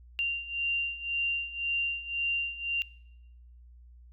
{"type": "beating tone pair", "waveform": "sine", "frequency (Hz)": [2775, 2776.9], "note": ["F7", "F7"], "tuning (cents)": [-12, -11], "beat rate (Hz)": 1.9, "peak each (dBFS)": [-34, -30], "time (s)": [0.19, 2.82], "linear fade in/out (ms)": 0, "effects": ["noise-tail reverb RT60 0.9 s tail -23 dB re dry", "added 60 Hz sine -50 dBFS peak until 4.12 s"]}